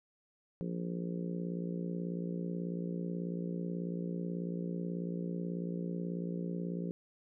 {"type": "harmonic tone", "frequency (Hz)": 58.27, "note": "A#1", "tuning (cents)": 0, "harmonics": [3, 4, 5, 6, 7, 8, 9], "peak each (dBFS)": [-36, -47, -45, -49, -45, -49, -50], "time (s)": [0.61, 6.91], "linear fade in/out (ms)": 0, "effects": []}